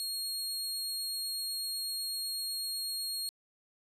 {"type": "tone", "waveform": "sawtooth", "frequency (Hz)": 4277, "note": "C8", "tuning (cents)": 37, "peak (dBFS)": -31, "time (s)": [0, 3.29], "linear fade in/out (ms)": 0, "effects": ["resampled to 32000 Hz"]}